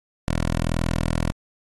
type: tone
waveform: 10% pulse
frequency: 41.2 Hz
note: E1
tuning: in tune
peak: -13 dBFS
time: 0.28-1.32 s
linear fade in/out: 0 ms
effects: AAC 32 kbps